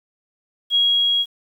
sine tone with level ramp, 3300 Hz, G#7, 12 cents flat, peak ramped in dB -13 to -16 dBFS, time 0.7-1.26 s, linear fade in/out 50 ms, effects 8-bit

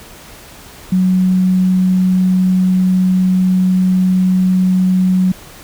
sine tone, 185 Hz, F#3, in tune, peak -9 dBFS, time 0.92-5.32 s, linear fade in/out 5 ms, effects pink hiss -37 dBFS RMS until 5.63 s

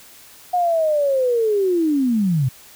sine linear sweep, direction down, 728 to 120 Hz, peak -15 dBFS, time 0.53-2.49 s, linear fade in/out 10 ms, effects white hiss -45 dBFS RMS until 2.75 s

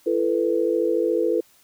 sine chord, E suspended fourth, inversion none, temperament equal with one note detuned, 337.1 / 440 / 493.9 Hz, E4 / A4 / B4, +39 / 0 / 0 cents, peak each -23 dBFS, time 0.06-1.41 s, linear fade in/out 10 ms, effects white hiss -57 dBFS RMS until 1.63 s

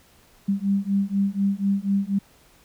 sine beating tone pair, 196 / 200.1 Hz, G3 / G3, 0 / +36 cents, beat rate 4.1 Hz, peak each -23 dBFS, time 0.48-2.19 s, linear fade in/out 10 ms, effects pink hiss -56 dBFS RMS until 2.64 s

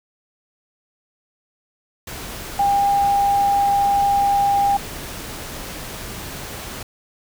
sine tone in noise, 802 Hz, G5, 39 cents sharp, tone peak -14 dBFS, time 2.59-4.77 s, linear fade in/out 5 ms, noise pink, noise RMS -32 dBFS, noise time 2.07-6.83 s, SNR +15 dB, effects none

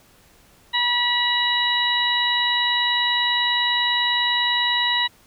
harmonic tone, 970 Hz, B5, 31 cents flat, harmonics 1 / 2 / 3 / 4, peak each -25 / -23 / -27 / -21 dBFS, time 0.73-5.08 s, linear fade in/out 20 ms, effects pink hiss -54 dBFS RMS until 5.26 s

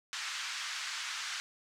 pink band-pass noise, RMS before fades -39 dBFS, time 0.13-1.4 s, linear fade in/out 0 ms, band 1300 to 6900 Hz, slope 24 dB/octave, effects none

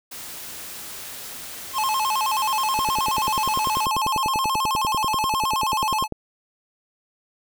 white noise, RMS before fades -36 dBFS, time 0.11-3.86 s, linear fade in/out 10 ms
square tone with vibrato, 957 Hz, A#5, 45 cents sharp, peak -21 dBFS, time 1.73-6.08 s, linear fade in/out 50 ms, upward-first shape square, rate 9.4 Hz, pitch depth 180 cents each way
click train, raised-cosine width 2 ms, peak -16 dBFS, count 35, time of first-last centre 2.79-6.123 s, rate 10.2 Hz
effects none

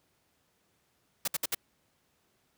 white noise bursts, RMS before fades -30 dBFS, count 4, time 1.25-1.548 s, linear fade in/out 5 ms, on 28 ms, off 62 ms, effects pink hiss -72 dBFS RMS until 2.57 s + high-pass 80 Hz 12 dB/octave

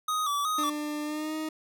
square tone with vibrato, 1200 Hz, D6, 37 cents sharp, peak -27 dBFS, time 0.08-0.7 s, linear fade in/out 5 ms, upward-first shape square, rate 2.7 Hz, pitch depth 71 cents each way
40% pulse tone with pitch glide, 298.7 to 312.5 Hz, D4 to D#4, +29 to +8 cents, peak -30 dBFS, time 0.58-1.49 s, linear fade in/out 5 ms, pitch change +79 cents, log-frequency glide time 1.03-1.35 s
effects none

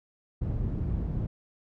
white low-pass noise, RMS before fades -30 dBFS, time 0.41-1.27 s, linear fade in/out 10 ms, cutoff 120 Hz, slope 12 dB/octave, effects none

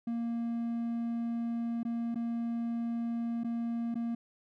triangle tone with dropouts, 233.1 Hz, A#3, in tune, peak -29 dBFS, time 0.07-4.15 s, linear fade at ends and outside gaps 5 ms, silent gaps 1.832-1.85 / 2.146-2.156 / 3.436-3.444 / 3.944-3.954 s, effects none

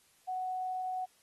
sine tone, 742 Hz, F#5, 5 cents sharp, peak -33 dBFS, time 0.27-1.06 s, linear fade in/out 20 ms, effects white hiss -67 dBFS RMS until 1.22 s + AAC 32 kbps

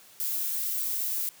violet noise, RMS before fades -30 dBFS, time 0.2-1.29 s, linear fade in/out 0 ms, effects white hiss -54 dBFS RMS until 1.4 s + high-pass 80 Hz 12 dB/octave

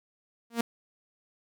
sawtooth tone with exponential growth, 233.1 Hz, A#3, in tune, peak -17 dBFS, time 0.5-0.61 s, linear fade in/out 5 ms, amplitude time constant 23 ms, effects none

